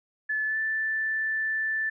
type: tone with pitch glide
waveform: sine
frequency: 1731 to 1761.3 Hz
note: A6 to A6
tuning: -29 to +1 cents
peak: -25 dBFS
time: 0.29-1.9 s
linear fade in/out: 10 ms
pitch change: +30 cents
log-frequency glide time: 0.46-0.58 s
effects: none